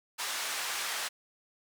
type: band-pass noise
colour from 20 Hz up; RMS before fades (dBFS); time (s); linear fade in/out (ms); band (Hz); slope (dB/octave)
pink; -35; 0.18-1.09; 20; 1100 to 11000; 12
effects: none